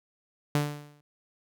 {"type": "tone with exponential decay", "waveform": "sawtooth", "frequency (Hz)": 146.83, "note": "D3", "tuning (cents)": 0, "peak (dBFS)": -17, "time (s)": [0.55, 1.01], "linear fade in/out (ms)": 2, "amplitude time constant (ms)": 100, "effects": []}